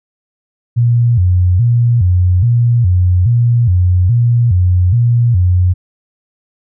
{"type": "tone with vibrato", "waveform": "sine", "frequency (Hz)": 103.7, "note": "G#2", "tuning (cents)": -2, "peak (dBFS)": -7, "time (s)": [0.76, 5.74], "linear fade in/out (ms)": 20, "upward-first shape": "square", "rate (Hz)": 1.2, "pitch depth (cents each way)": 240, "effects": []}